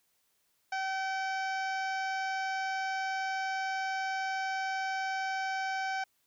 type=harmonic tone with a mistuned harmonic; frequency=767 Hz; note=G5; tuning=38 cents flat; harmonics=1 / 2 / 3 / 4 / 5 / 6 / 7 / 8 / 9; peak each=-33 / -36 / -42 / -50 / -55 / -52 / -48 / -54 / -59 dBFS; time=0.72-6.04 s; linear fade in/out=5 ms; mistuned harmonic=5; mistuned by=-22 cents; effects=white hiss -74 dBFS RMS until 6.26 s